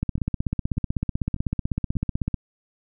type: two click trains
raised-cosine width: 5 ms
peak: -23 / -11 dBFS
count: 4 / 38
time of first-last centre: 0.18-1.955 / 0.03-2.342 s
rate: 1.69 / 16 Hz
effects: none